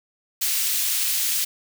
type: high-pass noise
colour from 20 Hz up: white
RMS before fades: -23 dBFS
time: 0.41-1.45 s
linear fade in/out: 10 ms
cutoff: 2500 Hz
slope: 12 dB/octave
effects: none